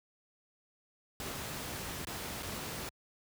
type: noise with dropouts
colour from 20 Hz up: pink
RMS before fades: -40 dBFS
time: 1.2-2.89 s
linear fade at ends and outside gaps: 1 ms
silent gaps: 2.049-2.07 / 2.426-2.43 s
effects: high-pass 60 Hz 12 dB/octave